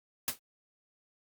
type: noise with exponential decay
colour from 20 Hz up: white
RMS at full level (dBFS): -27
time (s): 0.28-0.39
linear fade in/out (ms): 1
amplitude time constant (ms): 22
effects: Opus 48 kbps